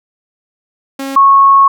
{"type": "tone pair in turn", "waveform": ["sawtooth", "sine"], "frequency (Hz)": [271.9, 1099.3], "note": ["C#4", "C#6"], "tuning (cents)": [-33, -15], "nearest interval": "2 octaves", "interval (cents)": 2418, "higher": "second", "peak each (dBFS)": [-15, -3], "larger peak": "second", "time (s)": [[0.99, 1.16], [1.16, 1.68]], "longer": "second", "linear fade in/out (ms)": 5, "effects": []}